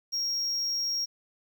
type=tone; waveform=triangle; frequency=5588 Hz; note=F8; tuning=in tune; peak=-26 dBFS; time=0.12-1.06 s; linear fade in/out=20 ms; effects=10-bit